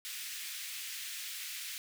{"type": "high-pass noise", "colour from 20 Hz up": "pink", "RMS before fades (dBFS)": -42, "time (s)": [0.05, 1.78], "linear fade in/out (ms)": 0, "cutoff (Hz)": 2000, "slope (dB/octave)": 24, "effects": []}